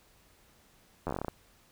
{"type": "slowing click train", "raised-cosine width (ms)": 1, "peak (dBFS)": -19, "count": 11, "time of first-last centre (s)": [1.07, 1.283], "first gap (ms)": 11, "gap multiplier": 1.14, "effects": ["pink hiss -63 dBFS RMS until 1.71 s"]}